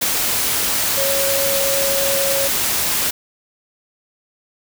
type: tone in noise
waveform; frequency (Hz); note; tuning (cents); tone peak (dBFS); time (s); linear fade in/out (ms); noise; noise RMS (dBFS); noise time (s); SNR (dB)
sine; 551; C#5; -11; -20; 0.97-2.48; 10; white; -19; 0.01-3.11; -4
effects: none